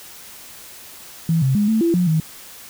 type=tone with pitch steps; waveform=sine; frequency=163.9 / 132.9 / 206.7 / 221.2 / 337.2 / 178.6 / 158.6 Hz; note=E3 / C3 / G#3 / A3 / E4 / F3 / D#3; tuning=-10 / +27 / -8 / +9 / +39 / +39 / +33 cents; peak=-14 dBFS; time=1.29-2.2 s; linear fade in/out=2 ms; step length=130 ms; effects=white hiss -40 dBFS RMS until 2.69 s